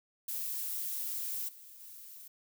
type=noise with level steps; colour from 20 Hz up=violet; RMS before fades=-37 / -53 / -50 dBFS; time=0.28-2.28 s; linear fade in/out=5 ms; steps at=1.48 / 1.8 s; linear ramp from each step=10 ms; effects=none